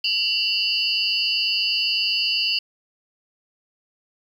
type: tone cluster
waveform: sine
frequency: 2751 / 2949 / 4503 / 4888 Hz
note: F7 / F#7 / C#8 / D#8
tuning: -27 / -6 / +26 / -32 cents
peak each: -25 dBFS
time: 0.04-2.59 s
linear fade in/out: 5 ms
effects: 8-bit